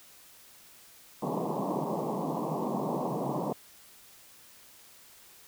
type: band-pass noise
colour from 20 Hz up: pink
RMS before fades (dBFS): -32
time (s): 1.22-3.53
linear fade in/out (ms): 5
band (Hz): 140 to 1100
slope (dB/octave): 96
effects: white hiss -55 dBFS RMS until 5.47 s